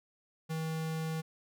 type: tone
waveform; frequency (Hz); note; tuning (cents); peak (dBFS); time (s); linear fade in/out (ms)
square; 160; D#3; +49; -34; 0.49-1.22; 20
effects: none